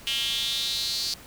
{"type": "tone with high-pass filter sweep", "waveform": "square", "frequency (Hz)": 125.6, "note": "B2", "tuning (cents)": 30, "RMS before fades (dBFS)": -28, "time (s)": [0.07, 1.14], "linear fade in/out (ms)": 0, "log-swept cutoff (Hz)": [3000, 4600], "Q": 6, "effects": ["pink hiss -47 dBFS RMS until 1.26 s"]}